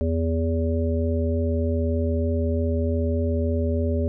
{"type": "harmonic tone with a mistuned harmonic", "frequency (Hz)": 81.8, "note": "E2", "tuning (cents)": -13, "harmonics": [1, 3, 5, 7], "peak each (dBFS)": [-22, -27, -29, -30], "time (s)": [0.01, 4.08], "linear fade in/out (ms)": 0, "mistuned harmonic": 1, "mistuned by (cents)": 23, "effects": []}